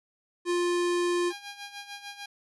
square tone, 350.9 Hz, F4, 8 cents sharp, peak -25 dBFS, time 0.45-1.33 s, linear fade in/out 50 ms
10% pulse tone with tremolo, 810 Hz, G#5, 43 cents flat, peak -29 dBFS, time 1.3-2.26 s, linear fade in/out 5 ms, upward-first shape sine, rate 6.7 Hz, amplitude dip 70%
effects resampled to 24000 Hz

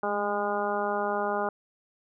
harmonic tone with a mistuned harmonic, 204.6 Hz, G#3, 26 cents flat, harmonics 1 / 2 / 3 / 4 / 5 / 6 / 7, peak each -37 / -32 / -32 / -31 / -36 / -35 / -36 dBFS, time 0.03-1.49 s, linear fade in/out 2 ms, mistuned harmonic 1, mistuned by +31 cents, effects none

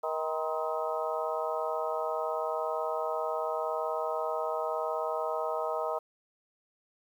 harmonic tone with a mistuned harmonic, 158.1 Hz, D#3, 28 cents sharp, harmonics 3 / 4 / 5 / 6 / 7 / 8, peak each -36 / -33 / -38 / -38 / -40 / -38 dBFS, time 0.03-5.99 s, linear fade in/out 10 ms, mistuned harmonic 7, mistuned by -92 cents, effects 10-bit

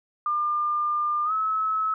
sine tone with pitch glide, 1200 to 1293.6 Hz, D6 to E6, +37 to -33 cents, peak -22 dBFS, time 0.26-1.94 s, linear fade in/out 2 ms, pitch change +130 cents, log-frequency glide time 1.25-1.32 s, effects none

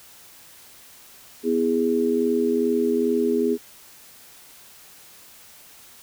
sine chord, E major, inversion second, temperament just, 247.2 / 329.6 / 412 Hz, B3 / E4 / G#4, +2 / 0 / -14 cents, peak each -23 / -26 / -21 dBFS, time 1.43-3.58 s, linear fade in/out 50 ms, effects white hiss -48 dBFS RMS until 6.02 s

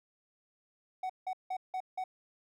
triangle tone bursts, 747 Hz, F#5, 16 cents sharp, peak -31 dBFS, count 5, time 1.03-2.04 s, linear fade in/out 5 ms, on 66 ms, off 170 ms, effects none

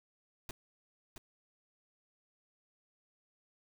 pink noise with echo, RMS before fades -42 dBFS, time 0.49-0.51 s, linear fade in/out 2 ms, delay 670 ms, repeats 1, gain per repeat -6 dB, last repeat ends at 1.18 s, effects none

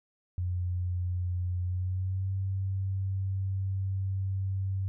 sine tone with pitch glide, 89.7 to 96.14 Hz, F2 to G2, +47 to -33 cents, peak -28 dBFS, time 0.38-4.88 s, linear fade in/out 0 ms, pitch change +120 cents, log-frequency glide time 1.61-2.31 s, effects none

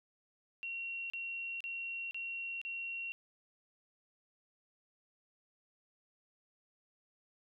sine tone bursts, 2739 Hz, F7, 34 cents flat, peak -38 dBFS, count 5, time 0.63-3.12 s, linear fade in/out 0 ms, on 470 ms, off 35 ms, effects none

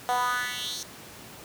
10% pulse tone with high-pass filter sweep, 246.9 Hz, B3, in tune, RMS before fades -29 dBFS, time 0.09-0.83 s, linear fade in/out 0 ms, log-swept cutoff 680 to 5400 Hz, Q 3.4, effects pink hiss -45 dBFS RMS until 1.44 s + high-pass 100 Hz 12 dB/octave

